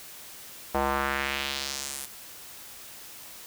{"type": "tone with band-pass filter sweep", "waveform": "square", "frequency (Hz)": 68.9, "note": "C#2", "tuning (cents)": -10, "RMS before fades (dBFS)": -30, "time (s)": [0.74, 2.06], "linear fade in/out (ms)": 10, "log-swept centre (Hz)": [760, 11000], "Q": 1.6, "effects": ["white hiss -45 dBFS RMS until 3.46 s"]}